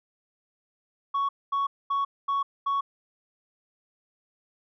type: tone bursts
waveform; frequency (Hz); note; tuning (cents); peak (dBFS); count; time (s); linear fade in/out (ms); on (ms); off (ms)
sine; 1114; C#6; +8; -21; 5; 1.14-2.81; 10; 150; 230
effects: tanh soft clip ceiling -22 dBFS